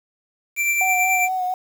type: tone with tremolo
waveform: square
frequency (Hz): 2349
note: D7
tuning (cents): 0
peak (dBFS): -17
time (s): 0.56-1.29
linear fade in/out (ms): 50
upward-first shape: sine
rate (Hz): 9.2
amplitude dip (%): 35
type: tone with vibrato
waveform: sine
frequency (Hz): 740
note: F#5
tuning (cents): 0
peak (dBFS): -20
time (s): 0.81-1.54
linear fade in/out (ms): 2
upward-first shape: sine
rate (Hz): 4.3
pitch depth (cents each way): 25
effects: 7-bit